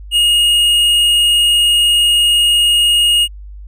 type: tone with hard clipping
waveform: triangle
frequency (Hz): 2863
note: F7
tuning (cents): +42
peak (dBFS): -10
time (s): 0.11-3.28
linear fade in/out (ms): 50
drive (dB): 10
effects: added 50 Hz sine -29 dBFS peak until 3.67 s

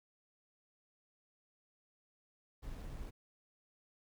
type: noise with sample-and-hold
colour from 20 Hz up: brown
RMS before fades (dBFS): -45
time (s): 2.62-3.11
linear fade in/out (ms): 20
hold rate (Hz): 8820
effects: none

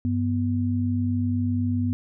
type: tone pair together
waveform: sine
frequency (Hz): 98 / 245.8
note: G2 / B3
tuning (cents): 0 / -8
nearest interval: octave + major third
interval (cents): 1592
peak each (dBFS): -24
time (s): 0.05-1.93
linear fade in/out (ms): 0
effects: none

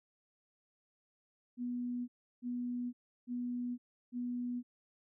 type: tone bursts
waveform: sine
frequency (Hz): 244.6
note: B3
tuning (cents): -16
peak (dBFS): -35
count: 4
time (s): 1.57-4.63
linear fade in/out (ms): 50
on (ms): 510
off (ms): 340
effects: none

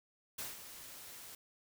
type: noise with ADSR envelope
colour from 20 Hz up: white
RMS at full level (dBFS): -41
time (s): 0.38-1.35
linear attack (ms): 10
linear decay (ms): 170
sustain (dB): -10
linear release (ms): 3
effects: none

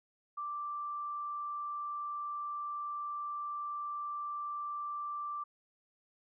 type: tone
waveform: sine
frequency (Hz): 1174.7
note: D6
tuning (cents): 0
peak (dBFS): -36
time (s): 0.37-5.44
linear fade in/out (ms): 10
effects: none

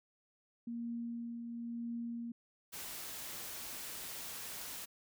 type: tone with tremolo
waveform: sine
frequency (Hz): 234.6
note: A#3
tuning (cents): +11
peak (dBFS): -37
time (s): 0.67-2.32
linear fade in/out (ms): 5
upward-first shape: triangle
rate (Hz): 0.98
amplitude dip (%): 40
type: noise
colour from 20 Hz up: white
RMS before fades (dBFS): -45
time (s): 2.72-4.86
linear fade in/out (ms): 20
effects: none

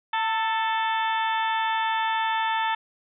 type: harmonic tone with a mistuned harmonic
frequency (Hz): 440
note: A4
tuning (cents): 0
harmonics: 2 / 3 / 4 / 5 / 6 / 7 / 8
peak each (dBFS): -24 / -32 / -30 / -37 / -37 / -39 / -36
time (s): 0.13-2.75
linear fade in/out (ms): 5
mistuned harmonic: 2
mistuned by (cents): +33
effects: none

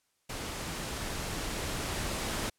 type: noise with level ramp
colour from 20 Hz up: pink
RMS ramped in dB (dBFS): -38 to -33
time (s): 0.29-2.5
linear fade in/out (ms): 10
effects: white hiss -75 dBFS RMS until 2.58 s + low-pass 11000 Hz 12 dB/octave

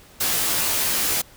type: noise with comb filter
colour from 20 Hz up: white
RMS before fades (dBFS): -22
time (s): 0.2-1.22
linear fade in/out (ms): 10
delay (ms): 15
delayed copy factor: -0.85
effects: pink hiss -49 dBFS RMS until 1.36 s

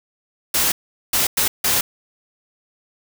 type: noise bursts at uneven times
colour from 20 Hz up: white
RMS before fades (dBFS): -18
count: 4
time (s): 0.54-0.72 / 1.13-1.27 / 1.37-1.48 / 1.64-1.81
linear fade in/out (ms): 5
effects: none

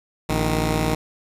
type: tone pair together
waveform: 10% pulse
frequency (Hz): 57.57 / 155.56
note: A#1 / D#3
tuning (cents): -21 / 0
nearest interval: octave + perfect fourth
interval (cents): 1721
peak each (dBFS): -14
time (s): 0.29-0.95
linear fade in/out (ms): 5
effects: resampled to 32000 Hz + 8-bit

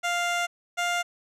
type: tone pair in turn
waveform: 15% pulse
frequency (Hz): 698.5 / 701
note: F5 / F5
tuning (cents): 0 / +6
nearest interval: unison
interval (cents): 6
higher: second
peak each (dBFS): -18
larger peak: neither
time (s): 0.03-0.47 / 0.77-1.03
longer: first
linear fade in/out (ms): 20
effects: low-pass 9000 Hz 12 dB/octave

